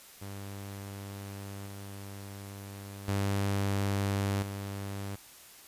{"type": "tone with level steps", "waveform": "sawtooth", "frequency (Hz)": 99.4, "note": "G2", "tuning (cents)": 25, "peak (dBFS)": [-36, -38, -24, -32], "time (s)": [0.21, 5.16], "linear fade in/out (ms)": 10, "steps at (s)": [1.66, 3.08, 4.42], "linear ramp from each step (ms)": 5, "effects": ["white hiss -53 dBFS RMS until 5.67 s", "resampled to 32000 Hz"]}